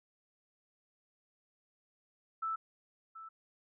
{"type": "tone with echo", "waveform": "sine", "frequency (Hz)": 1318.5, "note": "E6", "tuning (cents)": 0, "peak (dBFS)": -33, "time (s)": [2.42, 2.56], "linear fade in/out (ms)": 10, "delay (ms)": 730, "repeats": 1, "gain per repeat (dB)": -13, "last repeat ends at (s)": 3.29, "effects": []}